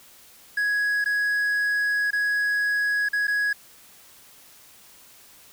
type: tone with dropouts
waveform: triangle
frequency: 1667 Hz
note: G#6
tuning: 6 cents sharp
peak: -19 dBFS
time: 0.57-3.53 s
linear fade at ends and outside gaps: 5 ms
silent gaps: 1.043-1.058 / 2.107-2.13 / 3.088-3.131 / 3.271-3.279 s
effects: white hiss -51 dBFS RMS until 5.52 s